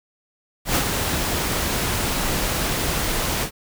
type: noise with ADSR envelope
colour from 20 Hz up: pink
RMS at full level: -18 dBFS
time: 0.65-3.51 s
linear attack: 98 ms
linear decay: 81 ms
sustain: -5 dB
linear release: 90 ms
effects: none